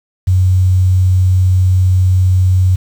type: tone with quantisation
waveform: sine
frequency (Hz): 92.5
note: F#2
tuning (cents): 0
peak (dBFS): -7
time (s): 0.27-2.76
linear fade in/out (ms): 10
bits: 6
effects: none